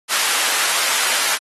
pink high-pass noise, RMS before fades -19 dBFS, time 0.08-1.39 s, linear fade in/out 50 ms, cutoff 1100 Hz, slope 12 dB/octave, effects AAC 32 kbps

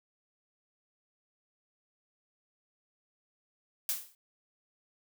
blue noise with exponential decay, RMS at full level -28 dBFS, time 3.89-4.15 s, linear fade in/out 1 ms, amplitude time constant 56 ms, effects none

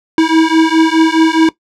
square beating tone pair, 320 / 324.8 Hz, D#4 / E4, +49 / -26 cents, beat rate 4.8 Hz, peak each -11 dBFS, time 0.18-1.49 s, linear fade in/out 2 ms, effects noise-tail reverb RT60 0.1 s tail -18 dB re dry + low-pass 5000 Hz 12 dB/octave

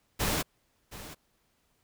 pink noise with echo, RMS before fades -29 dBFS, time 0.19-0.43 s, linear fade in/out 20 ms, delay 720 ms, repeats 1, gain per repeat -15 dB, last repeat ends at 1.15 s, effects pink hiss -72 dBFS RMS until 1.83 s

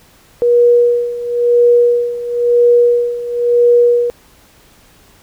sine tone with tremolo, 480 Hz, B4, 49 cents flat, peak -5 dBFS, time 0.42-4.1 s, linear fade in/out 0 ms, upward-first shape sine, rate 0.98 Hz, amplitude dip 80%, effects pink hiss -47 dBFS RMS until 5.22 s

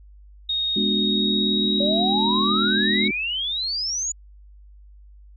sine tone with pitch glide, 3729 to 3823 Hz, A#7 to A#7, 0 to +43 cents, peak -21 dBFS, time 0.49-3.08 s, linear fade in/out 5 ms, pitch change +43 cents, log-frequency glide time 0.89-1.89 s
sine chord, G# half-diminished seventh, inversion none, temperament equal with one note detuned, 207.7 / 245.9 / 293.7 / 370 Hz, G#3 / B3 / D4 / F#4, 0 / -7 / 0 / 0 cents, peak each -23 / -29 / -29 / -29 dBFS, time 0.76-3.11 s, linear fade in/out 5 ms
sine exponential sweep, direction up, 558 to 6980 Hz, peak -23 dBFS, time 1.8-4.12 s, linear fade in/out 5 ms
effects added 50 Hz sine -44 dBFS peak until 5.36 s

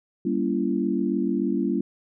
sine chord, G diminished seventh, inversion none, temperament just, 196 / 235.2 / 282.2 / 338.7 Hz, G3 / Bb3 / Db4 / Fb4, 0 / +16 / +31 / +47 cents, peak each -27 dBFS, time 0.25-1.81 s, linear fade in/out 5 ms, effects none

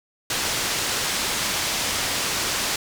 white low-pass noise, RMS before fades -25 dBFS, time 0.3-2.76 s, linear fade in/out 2 ms, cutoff 6800 Hz, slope 12 dB/octave, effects none

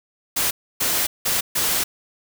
white noise bursts at uneven times, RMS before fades -21 dBFS, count 4, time 0.36-0.51 / 0.8-1.07 / 1.25-1.41 / 1.55-1.84 s, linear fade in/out 10 ms, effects none

